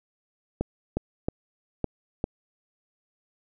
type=clicks; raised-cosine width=2 ms; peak=-12 dBFS; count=5; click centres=0.61 / 0.97 / 1.285 / 1.843 / 2.241 s; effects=none